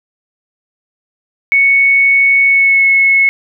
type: tone with pitch glide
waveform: sine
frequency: 2217 to 2190 Hz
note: C#7 to C#7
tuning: 0 to -22 cents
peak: -6 dBFS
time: 1.52-3.29 s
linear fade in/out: 0 ms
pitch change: -22 cents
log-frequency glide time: 2.45-2.86 s
effects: none

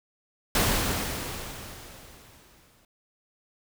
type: noise with exponential decay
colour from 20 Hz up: pink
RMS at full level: -22 dBFS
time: 0.55-2.85 s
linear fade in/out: 2 ms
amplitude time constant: 500 ms
effects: none

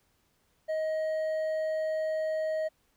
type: tone with hard clipping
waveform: triangle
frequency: 629 Hz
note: D#5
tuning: 19 cents sharp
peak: -29 dBFS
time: 0.68-2.69 s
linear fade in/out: 20 ms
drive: 7 dB
effects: pink hiss -71 dBFS RMS until 2.96 s

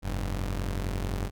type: tone pair together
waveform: sawtooth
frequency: 44.27 / 99.7 Hz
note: F1 / G2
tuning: +24 / +30 cents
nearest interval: octave + major second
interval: 1406 cents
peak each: -26 / -30 dBFS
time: 0.02-1.31 s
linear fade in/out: 50 ms
effects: none

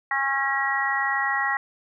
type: harmonic tone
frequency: 272.9 Hz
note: C#4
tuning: 27 cents flat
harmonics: 3 / 4 / 5 / 6 / 7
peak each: -28 / -29 / -32 / -34 / -24 dBFS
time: 0.11-1.57 s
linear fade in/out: 2 ms
effects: none

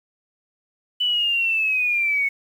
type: linear sweep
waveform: sine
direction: down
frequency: 2990 to 2200 Hz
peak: -18 dBFS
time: 1-2.29 s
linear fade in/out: 10 ms
effects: 8-bit

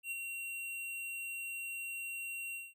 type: tone with ADSR envelope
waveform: square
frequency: 2744 Hz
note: F7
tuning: 31 cents flat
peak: -36 dBFS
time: 0.03-2.74 s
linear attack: 83 ms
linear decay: 23 ms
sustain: -4 dB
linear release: 200 ms
effects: none

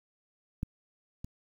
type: clicks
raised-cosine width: 5 ms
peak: -19 / -27 dBFS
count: 2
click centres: 0.631 / 1.245 s
effects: 9-bit

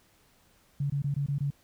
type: tone bursts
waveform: sine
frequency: 141.6 Hz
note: C#3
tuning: 37 cents sharp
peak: -26 dBFS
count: 6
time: 0.8-1.505 s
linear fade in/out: 5 ms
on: 100 ms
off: 21 ms
effects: pink hiss -64 dBFS RMS until 1.63 s

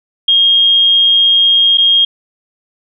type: tone with dropouts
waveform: sine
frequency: 3242 Hz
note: G#7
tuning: 42 cents flat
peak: -6 dBFS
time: 0.28-2.05 s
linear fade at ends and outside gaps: 5 ms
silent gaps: 1.774-1.781 s
effects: none

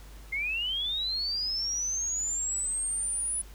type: linear sweep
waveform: sine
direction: up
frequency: 2093 to 10030 Hz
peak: -28 dBFS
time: 0.32-3.42 s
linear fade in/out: 10 ms
effects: added 50 Hz sine -45 dBFS peak until 3.54 s + pink hiss -54 dBFS RMS until 3.54 s

